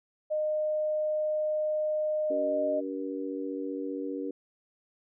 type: tone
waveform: sine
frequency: 613 Hz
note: D#5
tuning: 26 cents flat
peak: -26 dBFS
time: 0.3-2.81 s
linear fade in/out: 20 ms
type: harmonic tone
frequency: 95.2 Hz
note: F#2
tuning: 50 cents sharp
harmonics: 3 / 4 / 5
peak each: -34 / -38 / -37 dBFS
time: 2.3-4.31 s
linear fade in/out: 5 ms
effects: none